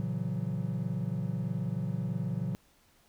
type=chord; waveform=triangle; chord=F# dominant seventh; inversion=first; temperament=just; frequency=115.62 / 138.75 / 166.5 / 185 Hz; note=A#2 / C#3 / E3 / F#3; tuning=-14 / +2 / +18 / 0 cents; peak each=-34 dBFS; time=0-2.55 s; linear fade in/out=0 ms; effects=pink hiss -65 dBFS RMS until 3.08 s